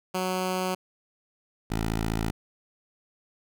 10% pulse tone pair in turn, 185 / 55 Hz, F#3 / A1, 0 / 0 cents, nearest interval octave + major sixth, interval 2100 cents, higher first, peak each -18 dBFS, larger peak neither, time 0.14-0.75 / 1.7-2.31 s, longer neither, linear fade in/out 10 ms, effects none

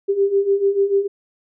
sine beating tone pair, 392 / 398.8 Hz, G4 / G4, 0 / +30 cents, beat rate 6.8 Hz, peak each -20 / -16 dBFS, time 0.08-1.08 s, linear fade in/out 20 ms, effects none

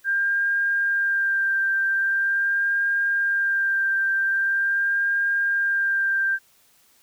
sine tone with vibrato, 1592 Hz, G6, 26 cents sharp, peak -19 dBFS, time 0.04-6.39 s, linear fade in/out 50 ms, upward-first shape sine, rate 0.43 Hz, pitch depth 17 cents each way, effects white hiss -59 dBFS RMS until 7.02 s

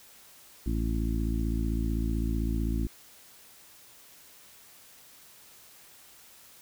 harmonic tone, 55.7 Hz, A1, 22 cents sharp, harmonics 1 / 2 / 3 / 4 / 5 / 6, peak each -28 / -35 / -39 / -35 / -36 / -39 dBFS, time 0.66-2.87 s, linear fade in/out 5 ms, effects white hiss -54 dBFS RMS until 6.61 s

